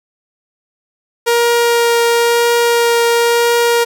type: tone with vibrato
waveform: sawtooth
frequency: 470.6 Hz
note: A#4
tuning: 16 cents sharp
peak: -6 dBFS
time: 1.26-3.85 s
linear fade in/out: 20 ms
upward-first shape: triangle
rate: 0.98 Hz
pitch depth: 9 cents each way
effects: none